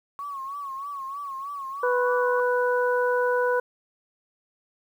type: tone with vibrato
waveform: sine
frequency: 1108.7 Hz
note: C#6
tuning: in tune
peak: -31 dBFS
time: 0.19-2.4 s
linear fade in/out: 0 ms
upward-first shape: sine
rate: 3.2 Hz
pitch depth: 71 cents each way
type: harmonic tone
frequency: 493.9 Hz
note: B4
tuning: in tune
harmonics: 1 / 2 / 3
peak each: -22 / -27 / -28 dBFS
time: 1.83-3.6 s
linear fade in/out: 5 ms
effects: 9-bit